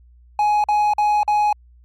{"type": "tone bursts", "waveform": "triangle", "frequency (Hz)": 837, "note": "G#5", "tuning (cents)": 13, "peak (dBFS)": -12, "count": 4, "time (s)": [0.39, 1.528], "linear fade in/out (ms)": 2, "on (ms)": 250, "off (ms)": 46, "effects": ["added 60 Hz sine -46 dBFS peak until 1.84 s", "MP3 64 kbps"]}